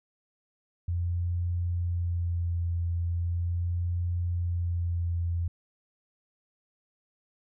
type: tone with vibrato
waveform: sine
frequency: 86.5 Hz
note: F2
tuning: 16 cents flat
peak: -26 dBFS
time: 0.88-5.48 s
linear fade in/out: 5 ms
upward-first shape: sine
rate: 0.39 Hz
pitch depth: 19 cents each way
effects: none